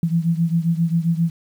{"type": "beating tone pair", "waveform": "sine", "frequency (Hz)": [164.81, 172.31], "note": ["E3", "F3"], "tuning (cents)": [0, -23], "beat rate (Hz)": 7.5, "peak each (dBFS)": [-18, -21], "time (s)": [0.03, 1.3], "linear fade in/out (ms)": 2, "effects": ["8-bit"]}